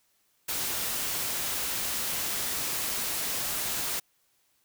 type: noise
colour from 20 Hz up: white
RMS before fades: -31 dBFS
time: 0.48-4 s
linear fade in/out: 10 ms
effects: white hiss -70 dBFS RMS until 4.64 s